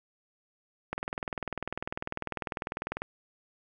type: click train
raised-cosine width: 0.5 ms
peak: -17 dBFS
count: 43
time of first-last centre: 0.93-3.02 s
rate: 20.1 Hz
effects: none